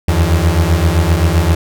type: beating tone pair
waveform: 35% pulse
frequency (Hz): 79.3 / 87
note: D#2 / F2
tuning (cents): +33 / -6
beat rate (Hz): 7.7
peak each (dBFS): -11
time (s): 0.08-1.55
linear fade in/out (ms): 5
effects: none